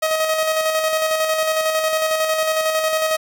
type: tone with tremolo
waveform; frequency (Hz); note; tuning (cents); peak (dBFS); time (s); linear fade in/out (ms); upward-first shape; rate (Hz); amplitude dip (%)
sawtooth; 632; D#5; +27; -12; 0.02-3.17; 10; square; 11; 35
effects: 9-bit